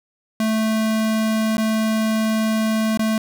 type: tone with dropouts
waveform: square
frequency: 219.6 Hz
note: A3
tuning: 3 cents flat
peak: -18 dBFS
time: 0.4-3.18 s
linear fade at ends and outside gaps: 2 ms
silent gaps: 1.57-1.58 / 2.974-2.993 s
effects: none